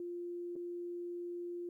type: tone with dropouts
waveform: sine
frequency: 349.2 Hz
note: F4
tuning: in tune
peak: -39 dBFS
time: 0-1.69 s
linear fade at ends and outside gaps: 2 ms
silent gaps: 0.556-0.562 s
effects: 13-bit